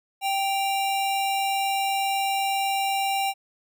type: tone pair together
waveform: square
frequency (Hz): 784 / 2794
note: G5 / F7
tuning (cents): 0 / 0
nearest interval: octave + minor seventh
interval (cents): 2200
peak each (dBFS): -24 / -32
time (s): 0.21-3.34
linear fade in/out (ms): 50
effects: none